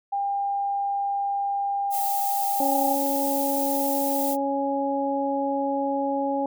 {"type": "tone", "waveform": "sine", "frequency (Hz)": 800, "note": "G5", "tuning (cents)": 35, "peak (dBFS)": -23, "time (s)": [0.12, 2.95], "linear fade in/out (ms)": 10}
{"type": "noise", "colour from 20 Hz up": "violet", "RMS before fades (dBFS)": -30, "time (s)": [1.9, 4.37], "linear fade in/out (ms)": 50}
{"type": "harmonic tone", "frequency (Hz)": 277.2, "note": "C#4", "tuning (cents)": 0, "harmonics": [1, 2, 3], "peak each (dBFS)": [-27, -27, -27], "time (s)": [2.6, 6.46], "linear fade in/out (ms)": 2}
{"effects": []}